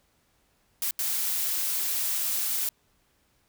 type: noise bursts at uneven times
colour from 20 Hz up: blue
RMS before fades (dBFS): -28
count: 2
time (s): 0.82-0.91 / 0.99-2.69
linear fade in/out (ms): 2
effects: pink hiss -68 dBFS RMS until 3.48 s